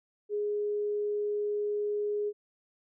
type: tone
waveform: sine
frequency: 415.3 Hz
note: G#4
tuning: in tune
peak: -28 dBFS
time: 0.29-2.33 s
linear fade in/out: 50 ms
effects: none